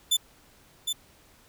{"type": "tone with echo", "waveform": "sawtooth", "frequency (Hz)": 3520, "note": "A7", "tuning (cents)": 0, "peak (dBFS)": -17, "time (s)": [0.11, 0.17], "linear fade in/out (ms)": 10, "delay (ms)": 760, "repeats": 1, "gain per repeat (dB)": -6, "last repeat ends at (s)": 0.93, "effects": ["pink hiss -58 dBFS RMS until 1.48 s"]}